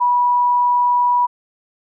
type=tone; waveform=sine; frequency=976 Hz; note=B5; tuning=21 cents flat; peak=-12 dBFS; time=0-1.27 s; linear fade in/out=20 ms; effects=none